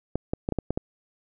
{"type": "clicks", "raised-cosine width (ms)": 2, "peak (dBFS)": -12, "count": 7, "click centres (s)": [0.156, 0.335, 0.489, 0.523, 0.587, 0.706, 0.775], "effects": []}